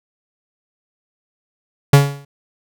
45% pulse tone with exponential decay, 141.1 Hz, C#3, 31 cents sharp, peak -3 dBFS, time 1.93-2.25 s, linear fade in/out 5 ms, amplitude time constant 68 ms, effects none

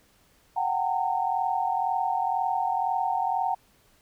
sine tone cluster, 736 / 778 / 913 Hz, F#5 / G5 / A#5, -9 / -13 / -36 cents, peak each -28 dBFS, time 0.56-3.55 s, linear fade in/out 10 ms, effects pink hiss -62 dBFS RMS until 4.01 s

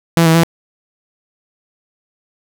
sawtooth tone with pitch steps, 166.9 / 162.2 / 166.7 Hz, E3 / E3 / E3, +22 / -28 / +20 cents, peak -4 dBFS, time 0.17-0.434 s, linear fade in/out 0 ms, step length 88 ms, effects none

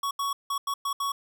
square tone bursts at uneven times, 1117 Hz, C#6, 13 cents sharp, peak -27 dBFS, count 6, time 0.03-0.11 / 0.19-0.33 / 0.5-0.58 / 0.67-0.74 / 0.85-0.93 / 1-1.12 s, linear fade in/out 5 ms, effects none

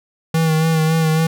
square tone with vibrato, 160.1 Hz, D#3, 50 cents sharp, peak -14 dBFS, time 0.34-1.27 s, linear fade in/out 5 ms, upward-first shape sine, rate 3.6 Hz, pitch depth 31 cents each way, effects none

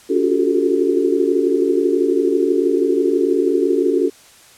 sine tone cluster, 285.2 / 351.9 / 364.3 / 390.3 / 442.5 Hz, C#4 / F4 / F#4 / G4 / A4, +49 / +13 / -27 / -8 / +10 cents, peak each -20 dBFS, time 0.09-4.1 s, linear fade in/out 20 ms, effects white hiss -46 dBFS RMS until 4.57 s + low-pass 10000 Hz 12 dB/octave

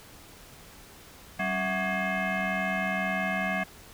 sine tone with frequency modulation, 737 Hz, F#5, 7 cents flat, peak -25 dBFS, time 1.39-3.64 s, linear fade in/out 10 ms, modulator 464 Hz, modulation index 3.5, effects tanh soft clip ceiling -21 dBFS + pink hiss -50 dBFS RMS until 3.93 s

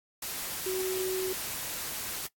sine tone in noise, 374.2 Hz, F#4, 20 cents sharp, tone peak -29 dBFS, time 0.66-1.33 s, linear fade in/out 5 ms, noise white, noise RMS -36 dBFS, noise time 0.22-2.27 s, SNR +4 dB, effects noise-tail reverb RT60 0.1 s tail -19 dB re dry + AAC 64 kbps

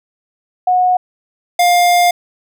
sine / square tone pair in turn, 730 / 705.1 Hz, F#5 / F5, -24 / +16 cents, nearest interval minor second, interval 60 cents, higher first, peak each -9 dBFS, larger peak neither, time 0.67-0.97 / 1.59-2.11 s, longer second, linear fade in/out 5 ms, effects none

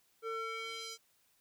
square tone with band-pass filter sweep, 450.2 Hz, A4, 40 cents sharp, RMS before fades -41 dBFS, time 0.22-0.98 s, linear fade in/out 50 ms, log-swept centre 900 to 5900 Hz, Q 1.5, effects white hiss -72 dBFS RMS until 1.4 s

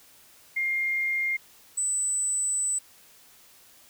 sine tone pair in turn, 2119 / 8000 Hz, C7 / B8, +21 / +21 cents, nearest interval octave + major seventh, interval 2300 cents, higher second, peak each -24 dBFS, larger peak neither, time 0.56-1.37 / 1.77-2.79 s, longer second, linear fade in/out 10 ms, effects white hiss -55 dBFS RMS until 3.89 s

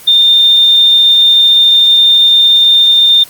sine tone, 3617 Hz, A7, 47 cents sharp, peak -3 dBFS, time 0.07-3.24 s, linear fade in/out 10 ms, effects white hiss -34 dBFS RMS until 3.29 s + Opus 32 kbps

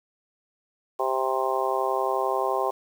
harmonic tone, 131.4 Hz, C3, 8 cents sharp, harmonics 3 / 4 / 5 / 6 / 7 / 8, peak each -29 / -30 / -30 / -29 / -32 / -29 dBFS, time 0.99-2.71 s, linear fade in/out 10 ms, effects 8-bit

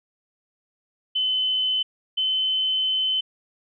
sine tone pair in turn, 3038 / 3053 Hz, F#7 / G7, +45 / -46 cents, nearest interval unison, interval 9 cents, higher second, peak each -20 dBFS, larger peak neither, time 1.15-1.83 / 2.17-3.21 s, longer second, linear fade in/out 10 ms, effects none

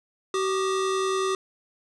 square tone pair together, 381.2 / 1214 Hz, G4 / D#6, -48 / -43 cents, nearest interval octave + minor sixth, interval 2005 cents, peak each -25 / -30 dBFS, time 0.34-1.35 s, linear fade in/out 2 ms, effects resampled to 22050 Hz + 10-bit

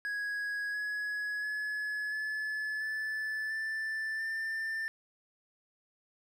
triangle tone with pitch steps, 1661.2 / 1681.5 / 1702 / 1722.8 / 1743.8 / 1765.1 / 1786.6 Hz, G#6 / G#6 / G#6 / A6 / A6 / A6 / A6, 0 / +21 / +42 / -37 / -16 / +5 / +26 cents, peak -31 dBFS, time 0.05-4.88 s, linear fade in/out 0 ms, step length 690 ms, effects none

